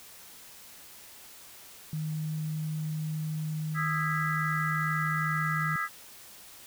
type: tone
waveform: sine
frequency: 155.56 Hz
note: D#3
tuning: in tune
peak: -30 dBFS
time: 1.93-5.76 s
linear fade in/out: 2 ms
type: chord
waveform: sine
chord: E major seventh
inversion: third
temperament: just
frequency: 1236.1 / 1318.5 / 1648.1 / 1977.8 Hz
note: D#6 / E6 / G#6 / B6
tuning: -12 / 0 / -14 / +2 cents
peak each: -34 dBFS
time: 3.74-5.89 s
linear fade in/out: 50 ms
effects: white hiss -50 dBFS RMS until 6.66 s